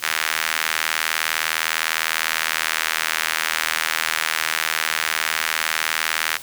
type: tone with high-pass filter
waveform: sawtooth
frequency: 79.8 Hz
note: D#2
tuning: 44 cents sharp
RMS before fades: -23 dBFS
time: 0.02-6.38 s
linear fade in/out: 20 ms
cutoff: 1700 Hz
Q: 1.5
effects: white hiss -38 dBFS RMS until 6.42 s